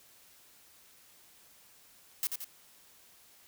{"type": "noise with echo", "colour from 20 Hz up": "blue", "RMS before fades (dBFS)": -31, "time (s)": [2.23, 2.27], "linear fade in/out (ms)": 0, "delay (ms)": 87, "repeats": 2, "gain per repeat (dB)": -5, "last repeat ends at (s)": 2.444, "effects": ["white hiss -60 dBFS RMS until 3.47 s"]}